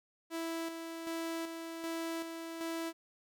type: tone with tremolo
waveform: sawtooth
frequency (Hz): 329.6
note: E4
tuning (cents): 0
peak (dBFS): -32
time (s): 0.3-2.93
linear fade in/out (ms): 50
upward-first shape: square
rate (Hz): 1.3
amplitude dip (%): 45
effects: none